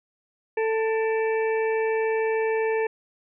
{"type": "harmonic tone with a mistuned harmonic", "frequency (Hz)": 443.5, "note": "A4", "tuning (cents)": 14, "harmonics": [1, 2, 4, 5, 6], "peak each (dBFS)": [-22, -31, -33, -36, -41], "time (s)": [0.57, 2.87], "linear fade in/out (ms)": 5, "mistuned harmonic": 5, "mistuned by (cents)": 71, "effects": []}